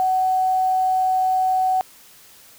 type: tone with quantisation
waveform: sine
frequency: 749 Hz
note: F#5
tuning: 21 cents sharp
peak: -16 dBFS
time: 0-1.81 s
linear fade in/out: 0 ms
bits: 7
effects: white hiss -48 dBFS RMS until 2.58 s